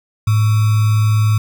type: tone with sample-and-hold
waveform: sine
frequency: 107.3 Hz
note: A2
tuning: 43 cents flat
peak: -10 dBFS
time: 0.27-1.38 s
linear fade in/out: 5 ms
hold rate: 1225 Hz
effects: none